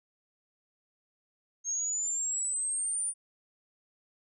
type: exponential sweep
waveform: sine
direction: up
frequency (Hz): 6440 to 9397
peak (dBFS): -29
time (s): 1.64-3.14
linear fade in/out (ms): 50
effects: none